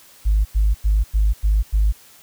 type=tone bursts; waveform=sine; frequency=51.91 Hz; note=G#1; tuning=in tune; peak=-12 dBFS; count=6; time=0.25-1.925 s; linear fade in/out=20 ms; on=200 ms; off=95 ms; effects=tanh soft clip ceiling -9 dBFS + white hiss -48 dBFS RMS until 2.22 s